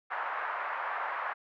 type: band-pass noise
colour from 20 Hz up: pink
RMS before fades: -35 dBFS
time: 0.1-1.34 s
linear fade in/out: 20 ms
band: 790 to 1700 Hz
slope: 24 dB/octave
effects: none